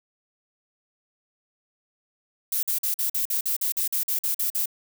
violet noise bursts, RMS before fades -25 dBFS, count 14, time 2.52-4.658 s, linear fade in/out 5 ms, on 110 ms, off 46 ms, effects none

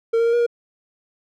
triangle tone with pitch steps, 457.4 / 462.9 / 465.7 / 476.6 / 472.4 Hz, A#4 / A#4 / A#4 / A#4 / A#4, -33 / -12 / -2 / +38 / +23 cents, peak -13 dBFS, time 0.13-0.465 s, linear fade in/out 10 ms, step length 67 ms, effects none

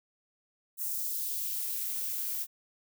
violet noise with high-pass filter sweep, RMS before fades -34 dBFS, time 0.77-2.47 s, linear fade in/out 50 ms, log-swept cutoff 7600 to 580 Hz, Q 1.1, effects none

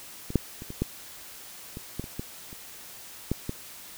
clicks, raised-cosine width 3 ms, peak -22 / -7 / -26 / -24 / -12 / -24 / -18 / -26 / -19 / -30 / -12 / -17 dBFS, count 12, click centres 0.304 / 0.357 / 0.621 / 0.704 / 0.82 / 1.771 / 1.996 / 2.041 / 2.195 / 2.529 / 3.316 / 3.494 s, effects white hiss -45 dBFS RMS until 3.97 s

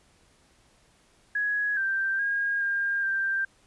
sine tone with pitch steps, 1670 / 1572 / 1628 / 1607 / 1578 Hz, G#6 / G6 / G#6 / G6 / G6, +9 / +4 / -35 / +43 / +11 cents, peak -24 dBFS, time 1.35-3.45 s, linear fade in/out 5 ms, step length 420 ms, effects pink hiss -62 dBFS RMS until 3.66 s + resampled to 24000 Hz

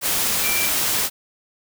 sine tone in noise, 2349 Hz, D7, in tune, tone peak -24 dBFS, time 0.41-0.7 s, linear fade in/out 50 ms, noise white, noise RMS -21 dBFS, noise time 0.01-1.1 s, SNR -6 dB, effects none

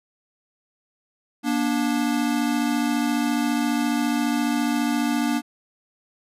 square tone pair together, 237.3 / 291.9 Hz, A#3 / D4, +31 / -10 cents, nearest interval major third, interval 359 cents, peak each -24 dBFS, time 1.43-5.42 s, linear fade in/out 50 ms, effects resampled to 32000 Hz

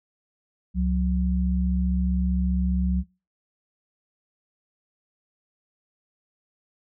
sine tone pair together, 67.65 / 182.8 Hz, C#2 / F#3, -42 / -21 cents, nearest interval octave + perfect fourth, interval 1721 cents, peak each -23 dBFS, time 0.74-3.04 s, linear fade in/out 50 ms, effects noise-tail reverb RT60 0.3 s tail -23 dB re dry

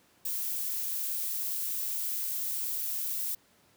violet noise, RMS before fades -33 dBFS, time 0.25-3.35 s, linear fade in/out 5 ms, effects pink hiss -64 dBFS RMS until 3.76 s + high-pass 100 Hz 12 dB/octave

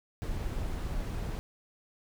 brown noise, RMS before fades -34 dBFS, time 0.22-1.39 s, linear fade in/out 0 ms, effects none

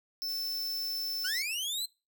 square tone, 5300 Hz, E8, 9 cents sharp, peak -33 dBFS, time 0.22-1.42 s, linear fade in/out 0 ms
blue noise, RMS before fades -47 dBFS, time 0.28-1.4 s, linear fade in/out 10 ms
sawtooth linear sweep, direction up, 1396.9 to 4173 Hz, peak -29 dBFS, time 1.24-1.86 s, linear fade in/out 10 ms
effects noise-tail reverb RT60 0.3 s tail -24 dB re dry

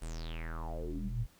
square tone with low-pass filter sweep, 40.66 Hz, E1, 23 cents flat, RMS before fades -38 dBFS, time 0.01-1.27 s, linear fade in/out 20 ms, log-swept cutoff 9900 to 88 Hz, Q 7.7, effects pink hiss -64 dBFS RMS until 1.39 s

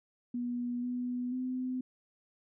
sine tone with pitch steps, 243 / 247 / 254.9 Hz, B3 / B3 / C4, -28 / 0 / -45 cents, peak -32 dBFS, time 0.34-1.81 s, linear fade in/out 5 ms, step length 490 ms, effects none

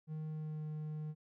triangle tone with pitch glide, 155.56 to 153.42 Hz, D#3 to D#3, 0 to -24 cents, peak -37 dBFS, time 0.07-1.15 s, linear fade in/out 50 ms, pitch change -24 cents, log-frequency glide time 0.28-0.65 s, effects none

